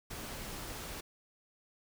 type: noise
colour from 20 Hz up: pink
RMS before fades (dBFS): -43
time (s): 0.1-1.01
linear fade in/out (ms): 10
effects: none